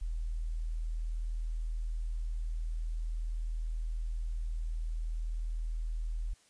sine tone, 40.24 Hz, E1, 41 cents flat, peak -32 dBFS, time 0.01-6.34 s, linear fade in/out 10 ms, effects white hiss -65 dBFS RMS until 6.49 s + resampled to 22050 Hz

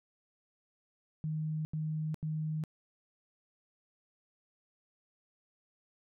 sine tone bursts, 155.56 Hz, D#3, in tune, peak -32 dBFS, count 3, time 1.24-2.638 s, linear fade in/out 0 ms, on 410 ms, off 84 ms, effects none

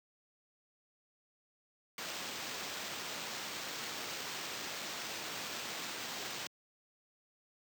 blue noise with sample-and-hold, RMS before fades -42 dBFS, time 1.98-6.47 s, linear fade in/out 2 ms, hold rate 11025 Hz, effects high-pass 150 Hz 12 dB/octave

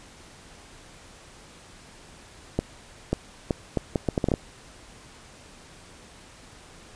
accelerating click train, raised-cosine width 2 ms, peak -9 dBFS, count 11, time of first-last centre 2.59-4.339 s, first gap 540 ms, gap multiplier 0.7, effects pink hiss -49 dBFS RMS until 6.95 s + resampled to 22050 Hz

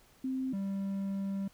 sine / triangle tone pair in turn, 261.6 / 195.98 Hz, C4 / G3, 0 / 0 cents, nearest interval perfect fourth, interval 500 cents, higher first, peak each -31 / -30 dBFS, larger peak second, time 0.24-0.53 / 0.53-1.48 s, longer second, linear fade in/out 5 ms, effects pink hiss -63 dBFS RMS until 1.53 s

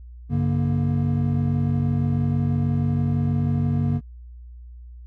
triangle tone cluster, 97.2 / 143.4 / 235.5 Hz, G2 / D3 / A#3, -14 / -41 / +18 cents, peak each -22 / -20 / -23 dBFS, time 0.29-4.01 s, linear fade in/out 50 ms, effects added 60 Hz sine -38 dBFS peak until 5.06 s

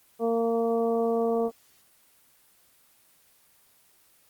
harmonic tone, 230 Hz, A#3, 23 cents flat, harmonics 1 / 2 / 3 / 4 / 5, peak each -29 / -24 / -30 / -42 / -39 dBFS, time 0.19-1.51 s, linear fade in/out 50 ms, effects white hiss -61 dBFS RMS until 4.29 s + Opus 24 kbps

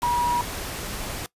sine tone in noise, 963 Hz, B5, 44 cents flat, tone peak -20 dBFS, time 0.03-0.41 s, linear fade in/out 0 ms, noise pink, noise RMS -32 dBFS, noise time 0.02-1.26 s, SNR +9 dB, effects noise-tail reverb RT60 0.1 s tail -20 dB re dry + resampled to 32000 Hz

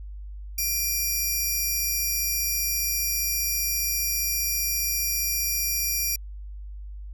10% pulse tone pair together, 2386 / 5675 Hz, D7 / F8, +27 / +27 cents, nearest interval octave + minor third, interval 1500 cents, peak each -20 dBFS, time 0.58-6.16 s, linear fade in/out 5 ms, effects added 50 Hz sine -35 dBFS peak until 7.13 s

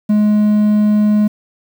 triangle tone, 210.4 Hz, G#3, 23 cents sharp, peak -7 dBFS, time 0.09-1.28 s, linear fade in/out 10 ms, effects 7-bit

